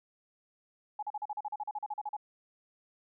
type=tone bursts; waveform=sine; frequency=840 Hz; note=G#5; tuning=19 cents sharp; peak=-33 dBFS; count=16; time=0.99-2.167 s; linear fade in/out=5 ms; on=37 ms; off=39 ms; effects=none